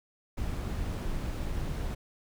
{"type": "noise", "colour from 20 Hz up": "brown", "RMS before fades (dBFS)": -33, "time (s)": [0.37, 1.95], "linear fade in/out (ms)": 10, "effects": []}